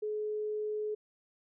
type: tone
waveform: sine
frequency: 425 Hz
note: G#4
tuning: 40 cents sharp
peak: -32 dBFS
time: 0.02-0.95 s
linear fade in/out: 10 ms
effects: none